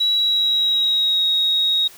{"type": "tone with pitch glide", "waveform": "sine", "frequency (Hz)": [3900, 3774], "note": ["B7", "A#7"], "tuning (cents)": [-23, 21], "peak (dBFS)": -15, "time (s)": [0, 1.88], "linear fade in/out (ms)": 10, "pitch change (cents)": -56, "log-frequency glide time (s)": [0.13, 1.24], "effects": ["white hiss -44 dBFS RMS until 1.97 s"]}